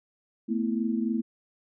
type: chord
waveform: sine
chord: A suspended second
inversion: none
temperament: equal with one note detuned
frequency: 223.2 / 246.9 / 329.6 Hz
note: A3 / B3 / E4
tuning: +25 / 0 / 0 cents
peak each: -27 / -30 / -32 dBFS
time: 0.48-1.22 s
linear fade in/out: 20 ms
effects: none